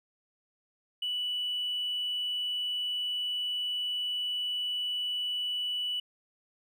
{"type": "tone with hard clipping", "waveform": "sine", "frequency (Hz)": 2960, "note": "F#7", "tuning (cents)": 0, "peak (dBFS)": -30, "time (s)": [1.02, 6], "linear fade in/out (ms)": 5, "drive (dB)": 1, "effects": []}